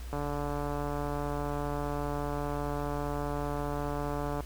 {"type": "click train", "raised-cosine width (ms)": 1, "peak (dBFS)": -21, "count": 621, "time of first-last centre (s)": [0.13, 4.406], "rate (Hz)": 145, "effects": ["added 60 Hz sine -38 dBFS peak until 4.45 s", "pink hiss -51 dBFS RMS until 4.45 s"]}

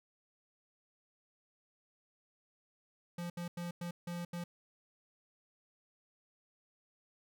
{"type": "tone bursts at uneven times", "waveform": "square", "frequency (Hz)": 173.5, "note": "F3", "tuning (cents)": -11, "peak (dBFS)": -39, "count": 6, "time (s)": [[3.18, 3.3], [3.37, 3.48], [3.57, 3.71], [3.81, 3.91], [4.07, 4.25], [4.33, 4.44]], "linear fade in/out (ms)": 5, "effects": []}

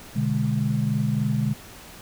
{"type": "chord", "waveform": "sine", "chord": "G# diminished", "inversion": "first", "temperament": "equal", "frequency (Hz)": [123.47, 146.83, 207.7], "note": ["B2", "D3", "G#3"], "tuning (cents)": [0, 0, 0], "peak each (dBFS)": -25, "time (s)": [0.15, 1.54], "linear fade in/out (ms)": 20, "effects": ["pink hiss -44 dBFS RMS until 2.01 s"]}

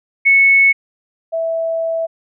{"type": "tone pair in turn", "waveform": "sine", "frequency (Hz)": [2205, 656.7], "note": ["C#7", "E5"], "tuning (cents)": [-10, -7], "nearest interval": "octave + major sixth", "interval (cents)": 2097, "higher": "first", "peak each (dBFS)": [-7, -16], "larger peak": "first", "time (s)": [[0.25, 0.73], [1.32, 2.07]], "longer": "second", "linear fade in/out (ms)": 20, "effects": []}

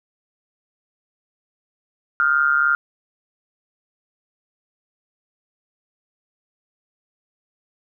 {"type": "tone with amplitude modulation", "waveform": "sine", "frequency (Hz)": 1399, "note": "F6", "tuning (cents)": 3, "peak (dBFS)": -11, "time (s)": [2.2, 2.75], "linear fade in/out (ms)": 0, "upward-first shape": "sine", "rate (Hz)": 143, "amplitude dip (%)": 80, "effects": []}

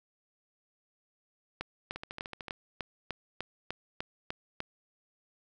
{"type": "two click trains", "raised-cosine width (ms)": 0.3, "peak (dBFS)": [-19, -24], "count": [11, 8], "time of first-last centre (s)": [[1.61, 4.604], [1.96, 2.482]], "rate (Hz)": [3.34, 13.4], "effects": []}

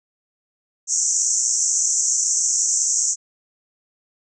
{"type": "band-pass noise", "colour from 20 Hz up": "white", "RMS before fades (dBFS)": -20, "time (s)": [0.87, 3.16], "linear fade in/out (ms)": 50, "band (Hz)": [5800, 7700], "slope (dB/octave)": 96, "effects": []}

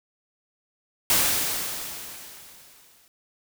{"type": "noise with exponential decay", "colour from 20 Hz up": "white", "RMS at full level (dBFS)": -19, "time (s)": [1.1, 3.08], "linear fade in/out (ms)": 1, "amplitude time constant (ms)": 430, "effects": []}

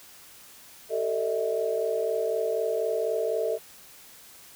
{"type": "tone cluster", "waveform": "sine", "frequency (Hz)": [387.7, 447.4, 603, 647], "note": ["G4", "A4", "D5", "E5"], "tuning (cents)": [-19, 29, 46, -32], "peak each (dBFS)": [-35, -27, -32, -30], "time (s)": [0.89, 3.59], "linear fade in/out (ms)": 50, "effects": ["white hiss -50 dBFS RMS until 4.55 s"]}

